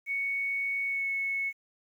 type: tone with pitch glide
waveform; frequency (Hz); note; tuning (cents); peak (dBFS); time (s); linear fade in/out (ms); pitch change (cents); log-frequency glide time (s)
sine; 2223 to 2201; C#7 to C#7; +4 to -13; -28; 0.06-1.53; 50; -17; 0.85-1.08
effects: 10-bit